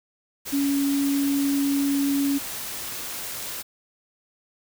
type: tone in noise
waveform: sine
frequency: 280 Hz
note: C#4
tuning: 18 cents sharp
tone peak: -20 dBFS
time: 0.52-2.39 s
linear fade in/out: 20 ms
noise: white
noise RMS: -33 dBFS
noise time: 0.45-3.63 s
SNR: +10 dB
effects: none

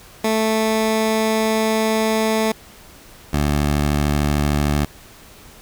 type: tone pair in turn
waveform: 15% pulse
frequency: 220 / 73.24 Hz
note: A3 / D2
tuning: 0 / -4 cents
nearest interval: octave + perfect fifth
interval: 1904 cents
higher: first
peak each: -10 dBFS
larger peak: neither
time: 0.24-2.52 / 3.33-4.85 s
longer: first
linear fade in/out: 5 ms
effects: pink hiss -44 dBFS RMS until 5.61 s

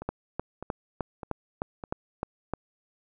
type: two click trains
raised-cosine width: 1 ms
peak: -23 / -15 dBFS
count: 4 / 9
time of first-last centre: 0.02-1.838 / 0.09-2.536 s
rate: 1.65 / 3.27 Hz
effects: none

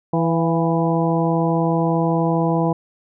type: harmonic tone with a mistuned harmonic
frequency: 164.81 Hz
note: E3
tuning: in tune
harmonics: 1 / 2 / 3 / 4 / 5 / 6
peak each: -19 / -22 / -24 / -25 / -26 / -27 dBFS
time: 0.13-2.73 s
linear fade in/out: 5 ms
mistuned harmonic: 4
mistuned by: +44 cents
effects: none

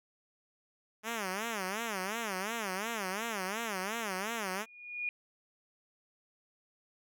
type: tone with vibrato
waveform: 5% pulse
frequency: 207.7 Hz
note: G#3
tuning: in tune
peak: -23 dBFS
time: 1.03-4.66 s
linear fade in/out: 50 ms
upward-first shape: sine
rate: 2.8 Hz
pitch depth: 210 cents each way
type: tone with exponential growth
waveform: sine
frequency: 2442 Hz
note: D#7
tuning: 33 cents flat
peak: -30 dBFS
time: 4.44-5.09 s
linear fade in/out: 1 ms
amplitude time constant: 140 ms
effects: none

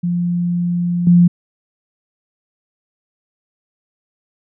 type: tone with level steps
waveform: sine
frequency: 174.61 Hz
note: F3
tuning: in tune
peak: -15 / -6 dBFS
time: 0.03-1.28 s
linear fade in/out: 10 ms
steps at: 1.07 s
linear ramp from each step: 2 ms
effects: none

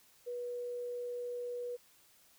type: tone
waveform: sine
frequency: 486.7 Hz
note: B4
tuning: 25 cents flat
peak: -37 dBFS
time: 0.26-1.77 s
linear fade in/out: 20 ms
effects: white hiss -65 dBFS RMS until 2.38 s

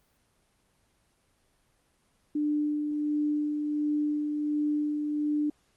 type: tone with tremolo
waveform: sine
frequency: 297.7 Hz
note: D4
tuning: 24 cents sharp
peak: -24 dBFS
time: 2.35-5.5 s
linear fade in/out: 5 ms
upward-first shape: sine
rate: 1.4 Hz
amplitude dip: 35%
effects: pink hiss -69 dBFS RMS until 5.76 s + Opus 24 kbps

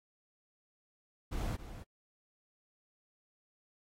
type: noise with echo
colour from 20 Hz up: brown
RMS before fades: -36 dBFS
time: 1.31-1.57 s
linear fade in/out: 20 ms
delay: 270 ms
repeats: 1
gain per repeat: -11 dB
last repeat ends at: 1.84 s
effects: AAC 48 kbps

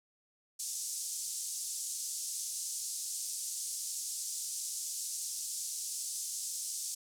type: band-pass noise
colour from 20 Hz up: pink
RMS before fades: -39 dBFS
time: 0.59-6.95 s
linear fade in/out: 10 ms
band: 5900 to 10000 Hz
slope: 24 dB/octave
effects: none

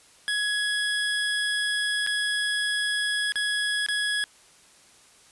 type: tone with dropouts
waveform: 25% pulse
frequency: 1675 Hz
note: G#6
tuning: 14 cents sharp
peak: -20 dBFS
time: 0.28-4.24 s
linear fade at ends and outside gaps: 0 ms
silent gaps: 2.065-2.072 / 3.321-3.357 / 3.863-3.886 s
effects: white hiss -55 dBFS RMS until 5.31 s + resampled to 24000 Hz

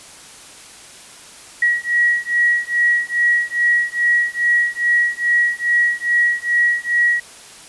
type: beating tone pair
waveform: sine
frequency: 1912 / 1914.4 Hz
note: A#6 / A#6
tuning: +43 / +46 cents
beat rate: 2.4 Hz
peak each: -17 dBFS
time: 1.62-7.2 s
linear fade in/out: 5 ms
effects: white hiss -40 dBFS RMS until 7.68 s + resampled to 24000 Hz

